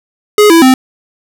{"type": "tone with pitch steps", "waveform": "square", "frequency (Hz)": [418.7, 331.4, 259.3], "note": ["G#4", "E4", "C4"], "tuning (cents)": [14, 9, -15], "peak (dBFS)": -3, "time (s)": [0.38, 0.74], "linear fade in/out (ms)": 2, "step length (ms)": 120, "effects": []}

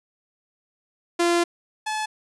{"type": "tone pair in turn", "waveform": "sawtooth", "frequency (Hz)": [344.3, 861.1], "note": ["F4", "A5"], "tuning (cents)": [-25, -38], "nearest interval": "octave + major third", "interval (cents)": 1587, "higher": "second", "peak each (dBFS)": [-14, -21], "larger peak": "first", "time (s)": [[1.19, 1.44], [1.86, 2.06]], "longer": "first", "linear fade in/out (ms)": 10, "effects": ["resampled to 24000 Hz"]}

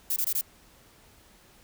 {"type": "noise bursts", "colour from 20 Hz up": "violet", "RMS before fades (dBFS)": -27, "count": 4, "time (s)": [0.1, 0.412], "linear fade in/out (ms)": 5, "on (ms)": 63, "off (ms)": 20, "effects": ["pink hiss -57 dBFS RMS until 1.63 s"]}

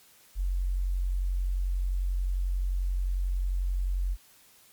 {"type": "tone", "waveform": "sine", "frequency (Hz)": 45.65, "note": "F#1", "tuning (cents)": -23, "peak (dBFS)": -25, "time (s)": [0.35, 4.17], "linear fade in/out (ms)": 50, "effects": ["white hiss -58 dBFS RMS until 4.72 s", "MP3 96 kbps"]}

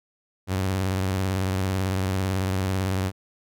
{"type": "tone with vibrato", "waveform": "sawtooth", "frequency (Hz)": 94.7, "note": "F#2", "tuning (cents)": 41, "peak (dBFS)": -19, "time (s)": [0.47, 3.12], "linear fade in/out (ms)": 50, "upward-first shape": "sine", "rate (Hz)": 18, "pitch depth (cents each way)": 67, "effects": []}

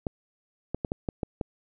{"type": "clicks", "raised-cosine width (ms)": 2, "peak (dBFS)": -15, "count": 7, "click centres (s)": [0.068, 0.746, 0.848, 0.919, 1.088, 1.232, 1.412], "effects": []}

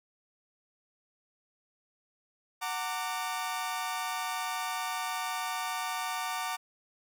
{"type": "chord", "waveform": "sawtooth", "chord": "Gb augmented", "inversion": "none", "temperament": "equal with one note detuned", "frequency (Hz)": [740, 914.7, 1174.7], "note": ["Gb5", "Bb5", "D6"], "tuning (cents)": [0, -33, 0], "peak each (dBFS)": -33, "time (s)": [2.61, 6.57], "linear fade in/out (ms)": 20, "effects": []}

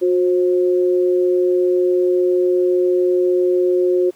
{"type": "tone pair together", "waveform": "sine", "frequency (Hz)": [361.7, 531], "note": ["F#4", "C5"], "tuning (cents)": [-39, 25], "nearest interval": "perfect fifth", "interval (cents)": 664, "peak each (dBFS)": [-13, -22], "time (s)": [0.01, 4.11], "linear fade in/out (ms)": 20, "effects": ["pink hiss -52 dBFS RMS until 4.15 s", "high-pass 150 Hz 12 dB/octave"]}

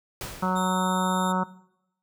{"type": "noise with exponential decay", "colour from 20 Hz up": "pink", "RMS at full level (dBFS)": -33, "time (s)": [0.21, 0.9], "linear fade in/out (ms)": 1, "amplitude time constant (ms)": 150}
{"type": "harmonic tone", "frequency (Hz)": 185, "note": "F#3", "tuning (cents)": 0, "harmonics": [1, 2, 3, 4, 5, 6, 7, 8], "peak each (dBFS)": [-25, -36, -33, -35, -29, -34, -30, -38], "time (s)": [0.42, 1.44], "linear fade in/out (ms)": 10}
{"type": "tone", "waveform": "20% pulse", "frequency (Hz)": 3666, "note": "A#7", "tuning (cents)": -30, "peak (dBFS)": -30, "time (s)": [0.55, 1.33], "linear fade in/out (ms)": 20}
{"effects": ["noise-tail reverb RT60 0.8 s tail -19 dB re dry"]}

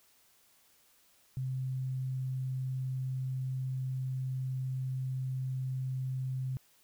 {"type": "tone", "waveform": "sine", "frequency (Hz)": 130.3, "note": "C3", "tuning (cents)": -7, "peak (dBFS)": -32, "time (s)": [1.37, 6.57], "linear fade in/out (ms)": 0, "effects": ["white hiss -66 dBFS RMS until 6.83 s"]}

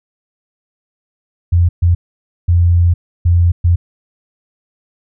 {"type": "tone bursts at uneven times", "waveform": "sine", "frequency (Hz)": 86.6, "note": "F2", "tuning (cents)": -14, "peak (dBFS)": -7, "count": 5, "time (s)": [[1.52, 1.69], [1.82, 1.95], [2.48, 2.94], [3.25, 3.52], [3.64, 3.76]], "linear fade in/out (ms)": 10, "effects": []}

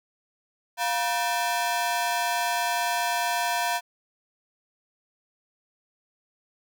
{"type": "ring-modulated tone", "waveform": "sawtooth", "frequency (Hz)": 830.6, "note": "G#5", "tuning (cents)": 0, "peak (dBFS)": -17, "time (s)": [0.77, 3.81], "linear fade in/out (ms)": 50, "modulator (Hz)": 129, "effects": []}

